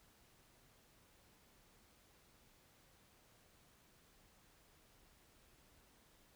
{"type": "silence", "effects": ["pink hiss -69 dBFS RMS until 6.35 s"]}